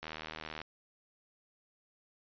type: click train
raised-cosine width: 0.3 ms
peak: -25 dBFS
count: 47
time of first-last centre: 0.03-0.616 s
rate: 78.5 Hz
effects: resampled to 11025 Hz